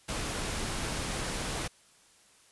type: noise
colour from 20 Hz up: pink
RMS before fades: -34 dBFS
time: 0.08-1.68 s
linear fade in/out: 10 ms
effects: white hiss -61 dBFS RMS until 2.51 s + resampled to 24000 Hz